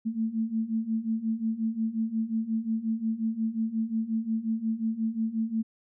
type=beating tone pair; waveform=sine; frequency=220 / 225.6 Hz; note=A3 / A3; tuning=0 / +44 cents; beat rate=5.6 Hz; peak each=-31 / -28 dBFS; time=0.05-5.63 s; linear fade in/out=20 ms; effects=none